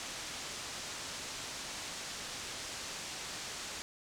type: low-pass noise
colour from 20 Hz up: white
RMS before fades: -43 dBFS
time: 0-3.82 s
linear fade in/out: 0 ms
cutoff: 7500 Hz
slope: 24 dB/octave
effects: none